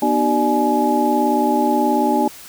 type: tone cluster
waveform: sine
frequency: 244.6 / 303.1 / 381.6 / 594 / 843 Hz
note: B3 / D#4 / G4 / D5 / G#5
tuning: -16 / -45 / -47 / +20 / +26 cents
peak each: -20 / -20 / -23 / -24 / -18 dBFS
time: 0.02-2.28 s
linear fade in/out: 5 ms
effects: white hiss -39 dBFS RMS until 2.48 s